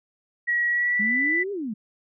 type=tone with pitch glide; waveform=sine; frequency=1915 to 1984.8 Hz; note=A#6 to B6; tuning=+46 to +8 cents; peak=-20 dBFS; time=0.47-1.44 s; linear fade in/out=20 ms; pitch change=+62 cents; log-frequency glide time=0.69-1.11 s
type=exponential two-way sweep; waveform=sine; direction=up then down; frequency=200 to 415.3 to 200 Hz; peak=-27 dBFS; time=0.99-1.74 s; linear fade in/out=10 ms; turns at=1.52 s
effects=none